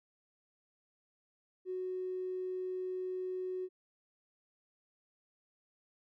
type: tone with tanh clipping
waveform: triangle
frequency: 369.4 Hz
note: F#4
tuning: 3 cents flat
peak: -35 dBFS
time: 1.65-3.69 s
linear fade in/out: 50 ms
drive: 2 dB
effects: none